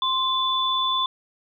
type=tone pair together; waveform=sine; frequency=1046.5 / 3484 Hz; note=C6 / A7; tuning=0 / -18 cents; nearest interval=octave + major sixth; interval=2082 cents; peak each=-23 dBFS; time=0.02-1.06 s; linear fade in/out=2 ms; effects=none

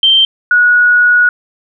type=tone pair in turn; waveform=sine; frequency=3136 / 1458.8 Hz; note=G7 / F#6; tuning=0 / -25 cents; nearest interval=octave + minor second; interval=1325 cents; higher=first; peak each=-5 dBFS; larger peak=neither; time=0.03-0.25 / 0.51-1.29 s; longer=second; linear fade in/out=2 ms; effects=none

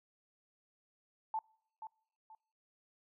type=tone with echo; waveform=sine; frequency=880 Hz; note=A5; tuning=in tune; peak=-33 dBFS; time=1.34-1.39 s; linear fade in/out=2 ms; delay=480 ms; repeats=2; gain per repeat=-10 dB; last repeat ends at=2.35 s; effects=noise-tail reverb RT60 0.7 s tail -26 dB re dry

